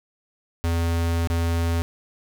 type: tone with dropouts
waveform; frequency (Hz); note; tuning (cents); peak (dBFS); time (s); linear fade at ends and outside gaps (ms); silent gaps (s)
square; 84; E2; +33; -21; 0.64-1.82; 0; 1.273-1.301
effects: none